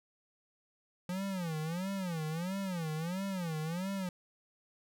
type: tone with vibrato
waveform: square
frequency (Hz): 174.61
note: F3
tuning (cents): 0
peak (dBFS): -35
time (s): 1.09-4.09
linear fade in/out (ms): 2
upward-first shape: sine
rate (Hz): 1.5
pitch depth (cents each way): 210
effects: none